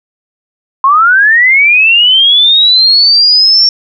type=linear sweep; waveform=sine; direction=up; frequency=1046.5 to 5500 Hz; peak=-3 dBFS; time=0.84-3.69 s; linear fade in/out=2 ms; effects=none